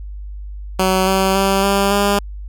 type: tone with pitch steps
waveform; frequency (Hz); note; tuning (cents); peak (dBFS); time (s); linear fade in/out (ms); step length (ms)
10% pulse; 187.9 / 191.29 / 194.75 / 198.27 / 201.9; F#3 / G3 / G3 / G3 / G#3; +27 / -42 / -11 / +20 / -49; -5; 0.79-2.19; 5; 280
effects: added 50 Hz sine -27 dBFS peak until 2.48 s